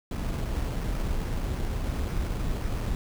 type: noise with sample-and-hold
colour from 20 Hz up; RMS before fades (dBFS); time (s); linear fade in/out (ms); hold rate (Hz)
brown; -29; 0.11-2.95; 2; 3675
effects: none